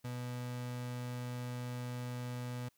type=tone; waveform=35% pulse; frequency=123.47 Hz; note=B2; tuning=in tune; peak=-37 dBFS; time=0.04-2.69 s; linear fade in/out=10 ms; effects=white hiss -75 dBFS RMS until 2.77 s

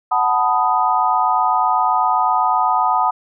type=chord; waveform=sine; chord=B dominant seventh; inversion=second; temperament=equal; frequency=740 / 880 / 987.8 / 1244.5 Hz; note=F#5 / A5 / B5 / D#6; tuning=0 / 0 / 0 / 0 cents; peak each=-19 dBFS; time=0.11-3.11 s; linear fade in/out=10 ms; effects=none

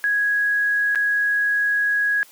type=tone with dropouts; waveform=sine; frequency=1661.2 Hz; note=G#6; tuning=in tune; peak=-17 dBFS; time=0.04-2.23 s; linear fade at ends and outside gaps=0 ms; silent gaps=0.949-0.957 s; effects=white hiss -49 dBFS RMS until 2.31 s + high-pass 300 Hz 12 dB/octave

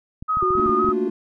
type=clicks; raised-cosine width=5 ms; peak=-21 dBFS; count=10; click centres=0.225 / 0.371 / 0.428 / 0.506 / 0.553 / 0.597 / 0.661 / 0.695 / 0.846 / 0.889 s
type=tone with vibrato; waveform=sine; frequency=1244.5 Hz; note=D#6; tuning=in tune; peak=-18 dBFS; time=0.28-0.93 s; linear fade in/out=20 ms; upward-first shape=square; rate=3.9 Hz; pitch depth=30 cents each way
type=tone; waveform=sine; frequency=370 Hz; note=F#4; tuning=in tune; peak=-21 dBFS; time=0.42-1.08 s; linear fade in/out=5 ms
type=chord; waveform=triangle; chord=Bb major seventh; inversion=third; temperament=equal; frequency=220 / 233.1 / 293.7 / 349.2 Hz; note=A3 / Bb3 / D4 / F4; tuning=0 / 0 / 0 / 0 cents; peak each=-27 dBFS; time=0.57-1.1 s; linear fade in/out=5 ms
effects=none

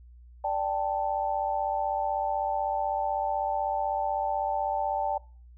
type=chord; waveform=sine; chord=D suspended fourth; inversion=none; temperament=equal; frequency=587.3 / 784 / 880 Hz; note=D5 / G5 / A5; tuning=0 / 0 / 0 cents; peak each=-32 / -29 / -30 dBFS; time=0.44-5.18 s; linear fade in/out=5 ms; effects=noise-tail reverb RT60 0.4 s tail -23 dB re dry + added 60 Hz sine -48 dBFS peak until 5.57 s

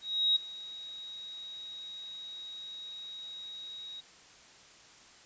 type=tone with ADSR envelope; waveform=sine; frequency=3802 Hz; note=A#7; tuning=33 cents sharp; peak=-22 dBFS; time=0.01-4.01 s; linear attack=350 ms; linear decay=8 ms; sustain=-19 dB; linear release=14 ms; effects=white hiss -56 dBFS RMS until 5.25 s + resampled to 16000 Hz

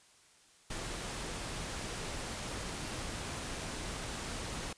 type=noise; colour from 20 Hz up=pink; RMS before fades=-40 dBFS; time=0.7-4.73 s; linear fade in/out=5 ms; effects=white hiss -63 dBFS RMS until 4.77 s + resampled to 22050 Hz

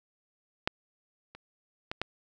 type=clicks; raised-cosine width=0.3 ms; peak=-10 / -30 / -18 / -14 dBFS; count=4; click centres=0.675 / 1.35 / 1.915 / 2.016 s; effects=none

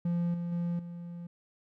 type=tone with level steps; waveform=triangle; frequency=172.5 Hz; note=F3; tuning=21 cents flat; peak=-25 / -30 / -27 / -37 dBFS; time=0.05-1.27 s; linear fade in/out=5 ms; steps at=0.34 / 0.52 / 0.79 s; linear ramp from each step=2 ms; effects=none

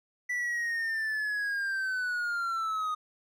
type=linear sweep; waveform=triangle; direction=down; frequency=1975.5 to 1237 Hz; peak=-27 dBFS; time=0.29-2.95 s; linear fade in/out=10 ms; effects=none

